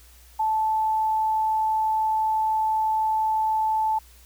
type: tone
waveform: sine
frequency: 874 Hz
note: A5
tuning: 12 cents flat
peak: -20 dBFS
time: 0.39-3.99 s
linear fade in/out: 10 ms
effects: added 60 Hz sine -50 dBFS peak until 4.25 s + white hiss -54 dBFS RMS until 4.25 s